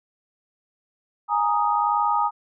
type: chord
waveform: sine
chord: Ab suspended second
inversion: none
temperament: equal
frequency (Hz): 830.6 / 932.3 / 1244.5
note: Ab5 / Bb5 / Eb6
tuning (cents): 0 / 0 / 0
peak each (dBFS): -23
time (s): 1.28-2.31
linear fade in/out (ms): 50
effects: none